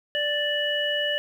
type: harmonic tone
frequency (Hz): 587.3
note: D5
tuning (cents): 0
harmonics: 1 / 3 / 5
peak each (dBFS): -28 / -28 / -26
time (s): 0.15-1.18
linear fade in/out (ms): 0
effects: 9-bit